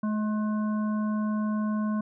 harmonic tone with a mistuned harmonic, 213.5 Hz, G#3, 48 cents sharp, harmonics 1 / 3 / 5 / 7, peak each -25 / -40 / -38 / -45 dBFS, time 0.03-2.01 s, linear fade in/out 5 ms, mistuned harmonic 3, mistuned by -17 cents, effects none

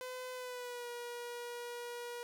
sawtooth tone with pitch glide, 507 to 480.2 Hz, B4 to B4, +45 to -49 cents, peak -38 dBFS, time 0.01-2.23 s, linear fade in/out 0 ms, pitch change -94 cents, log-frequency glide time 0.33-0.88 s, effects none

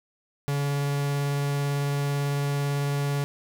45% pulse tone with vibrato, 142.1 Hz, C#3, 43 cents sharp, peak -24 dBFS, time 0.48-3.24 s, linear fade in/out 0 ms, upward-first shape triangle, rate 18 Hz, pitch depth 8 cents each way, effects none

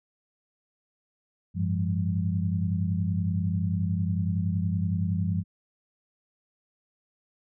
sine tone cluster, 96.3 / 107.2 / 170.9 / 201.3 Hz, G2 / A2 / F3 / G3, -30 / -45 / -37 / +46 cents, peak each -27 / -36 / -28 / -33 dBFS, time 1.54-5.44 s, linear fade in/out 50 ms, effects none

